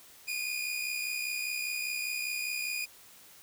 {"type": "tone pair together", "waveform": "sawtooth", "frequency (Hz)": [2427, 2492], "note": ["D#7", "D#7"], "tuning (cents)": [-44, 2], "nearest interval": "unison", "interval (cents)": 46, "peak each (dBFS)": [-31, -33], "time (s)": [0.27, 2.86], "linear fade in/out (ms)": 20, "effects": ["white hiss -55 dBFS RMS until 3.42 s"]}